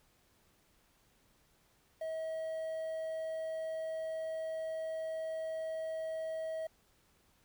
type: tone with quantisation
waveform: triangle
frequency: 641 Hz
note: E5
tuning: 49 cents flat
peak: -34 dBFS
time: 2.01-6.67 s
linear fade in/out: 5 ms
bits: 10
effects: pink hiss -70 dBFS RMS until 7.44 s